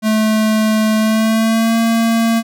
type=tone with pitch glide; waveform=square; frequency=217.1 to 228 Hz; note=A3 to A#3; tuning=-23 to -38 cents; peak=-12 dBFS; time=0.02-2.43 s; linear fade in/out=50 ms; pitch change=+85 cents; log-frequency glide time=0.97-1.78 s; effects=none